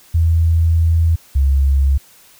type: tone pair in turn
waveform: sine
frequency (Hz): 82.41 / 68.64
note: E2 / C#2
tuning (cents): 0 / -16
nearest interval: minor third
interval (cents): 316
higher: first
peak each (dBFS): -10 / -10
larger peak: neither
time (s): 0.14-1.16 / 1.35-1.98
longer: first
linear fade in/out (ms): 10
effects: white hiss -47 dBFS RMS until 2.39 s